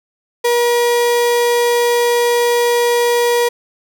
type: tone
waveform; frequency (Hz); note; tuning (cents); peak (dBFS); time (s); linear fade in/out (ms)
35% pulse; 478.5; A#4; +45; -10; 0.44-3.49; 10
effects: none